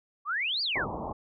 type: exponential two-way sweep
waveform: sine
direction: up then down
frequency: 1100 to 4895 to 1100 Hz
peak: -27 dBFS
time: 0.25-0.87 s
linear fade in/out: 50 ms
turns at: 0.62 s
type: low-pass noise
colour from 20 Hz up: white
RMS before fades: -35 dBFS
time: 0.75-1.13 s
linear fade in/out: 10 ms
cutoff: 1100 Hz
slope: 96 dB/octave
effects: none